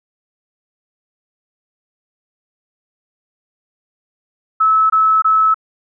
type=tone bursts; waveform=sine; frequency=1300 Hz; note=E6; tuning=24 cents flat; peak=-9 dBFS; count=3; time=4.6-5.544 s; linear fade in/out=10 ms; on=300 ms; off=22 ms; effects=none